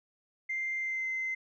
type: tone with pitch glide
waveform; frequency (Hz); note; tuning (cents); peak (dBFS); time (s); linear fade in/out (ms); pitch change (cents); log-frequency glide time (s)
sine; 2093 to 2067; C7 to C7; 0 to -22; -30; 0.49-1.35; 10; -22; 0.77-1.07
effects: tanh soft clip ceiling -26 dBFS

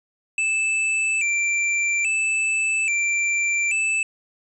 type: tone with vibrato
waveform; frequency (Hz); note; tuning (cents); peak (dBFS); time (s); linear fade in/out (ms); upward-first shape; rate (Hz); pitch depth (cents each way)
square; 2489; D#7; 0; -20; 0.38-4.03; 2; square; 0.6; 96
effects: resampled to 24000 Hz

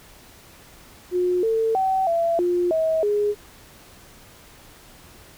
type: tone with pitch steps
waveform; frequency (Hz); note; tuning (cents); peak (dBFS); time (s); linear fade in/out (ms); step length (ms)
sine; 359.7 / 448.2 / 763 / 673 / 353.3 / 641 / 414.3; F#4 / A4 / G5 / E5 / F4 / E5 / G#4; -49 / +32 / -47 / +36 / +20 / -49 / -4; -18; 1.11-3.35; 50; 320
effects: pink hiss -48 dBFS RMS until 5.37 s

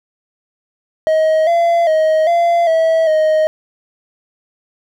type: tone with pitch steps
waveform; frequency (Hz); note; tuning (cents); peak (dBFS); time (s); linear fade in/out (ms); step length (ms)
triangle; 631 / 681 / 629 / 685 / 649 / 624; D#5 / F5 / D#5 / F5 / E5 / D#5; +24 / -44 / +19 / -34 / -27 / +5; -8; 1.07-3.47; 0; 400
effects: none

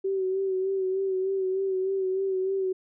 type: tone with vibrato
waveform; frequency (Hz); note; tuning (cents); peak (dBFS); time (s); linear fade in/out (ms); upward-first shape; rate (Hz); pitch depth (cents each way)
sine; 381.3; G4; -48; -24; 0.04-2.73; 10; sine; 3.3; 37
effects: none

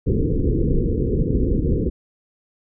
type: low-pass noise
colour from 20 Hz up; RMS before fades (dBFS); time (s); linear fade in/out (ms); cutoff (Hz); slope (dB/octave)
pink; -19; 0.06-1.9; 20; 490; 96
effects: none

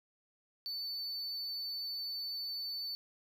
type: tone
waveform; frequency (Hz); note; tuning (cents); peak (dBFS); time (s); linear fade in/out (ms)
triangle; 4506; C#8; +28; -36; 0.66-2.95; 0
effects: 13-bit

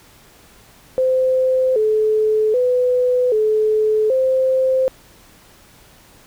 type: tone with pitch steps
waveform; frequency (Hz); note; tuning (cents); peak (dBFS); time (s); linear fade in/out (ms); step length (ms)
sine; 517 / 431.9 / 499.7 / 431.2 / 522; C5 / A4 / B4 / A4 / C5; -21 / -32 / +20 / -35 / -4; -13; 0.98-4.88; 0; 780
effects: pink hiss -48 dBFS RMS until 6.26 s

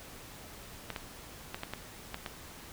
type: clicks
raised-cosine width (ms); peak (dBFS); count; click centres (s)
0.3; -20; 7; 0.903 / 0.962 / 1.545 / 1.634 / 1.736 / 2.144 / 2.262
effects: pink hiss -49 dBFS RMS until 2.72 s

